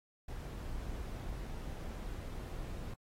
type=noise; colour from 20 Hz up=brown; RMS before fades=-42 dBFS; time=0.28-2.94 s; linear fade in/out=5 ms; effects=AAC 48 kbps